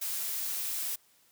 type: noise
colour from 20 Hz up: blue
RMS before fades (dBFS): -34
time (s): 0.01-0.96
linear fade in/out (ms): 10
effects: white hiss -65 dBFS RMS until 1.31 s + high-pass 60 Hz 12 dB/octave